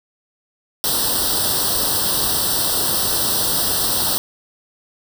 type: noise with comb filter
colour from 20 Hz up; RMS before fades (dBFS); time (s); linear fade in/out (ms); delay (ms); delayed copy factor
white; -19; 0.84-4.18; 0; 0.22; +0.95
effects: none